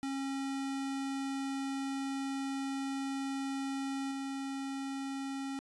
square tone with level steps, 272.1 Hz, C#4, 32 cents flat, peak -35 / -37 dBFS, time 0.03-5.59 s, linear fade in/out 0 ms, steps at 4.11 s, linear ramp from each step 5 ms, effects resampled to 24000 Hz

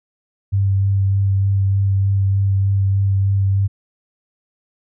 sine tone with vibrato, 98 Hz, G2, in tune, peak -13 dBFS, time 0.52-3.68 s, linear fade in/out 20 ms, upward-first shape sine, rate 3.3 Hz, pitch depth 13 cents each way, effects none

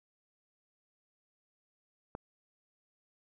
click, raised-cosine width 1 ms, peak -25 dBFS, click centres 2.151 s, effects none

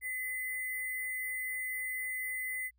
sine tone with sample-and-hold, 2027 Hz, B6, 45 cents sharp, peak -34 dBFS, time 0.01-2.71 s, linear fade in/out 50 ms, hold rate 11025 Hz, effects added 60 Hz sine -68 dBFS peak until 2.78 s

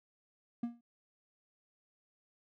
triangle tone with exponential decay, 236.6 Hz, A#3, 26 cents sharp, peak -28 dBFS, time 0.63-0.81 s, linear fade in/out 5 ms, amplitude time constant 39 ms, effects none

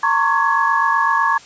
sine tone cluster, 916 / 1083 / 1131 / 1679 Hz, A#5 / C#6 / C#6 / G#6, -31 / -41 / +34 / +18 cents, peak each -19 dBFS, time 0.03-1.38 s, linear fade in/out 5 ms, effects white hiss -42 dBFS RMS until 1.45 s + resampled to 16000 Hz

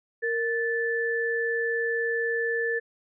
sine tone pair together, 464 / 1752 Hz, A#4 / A6, -8 / -8 cents, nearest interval octave + major seventh, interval 2300 cents, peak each -27 dBFS, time 0.22-2.8 s, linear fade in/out 20 ms, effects none

